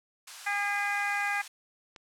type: high-pass noise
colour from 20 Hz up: white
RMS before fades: -43 dBFS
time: 0.27-1.48 s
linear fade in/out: 5 ms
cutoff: 790 Hz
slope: 24 dB/octave
type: harmonic tone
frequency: 406.3 Hz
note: G#4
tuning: 38 cents flat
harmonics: 2 / 3 / 4 / 5 / 6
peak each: -33 / -38 / -32 / -33 / -36 dBFS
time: 0.46-1.42 s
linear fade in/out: 10 ms
type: click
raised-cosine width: 0.2 ms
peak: -30 dBFS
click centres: 1.962 s
effects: low-pass 9000 Hz 12 dB/octave